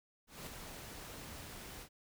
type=noise with ADSR envelope; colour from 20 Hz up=pink; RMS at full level=-45 dBFS; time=0.27-1.89 s; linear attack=200 ms; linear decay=3 ms; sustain=-4 dB; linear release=78 ms; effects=none